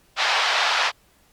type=band-pass noise; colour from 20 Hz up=pink; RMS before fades=-21 dBFS; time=0.16-0.92 s; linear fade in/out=50 ms; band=740 to 4800 Hz; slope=24 dB/octave; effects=pink hiss -59 dBFS RMS until 1.32 s + Opus 48 kbps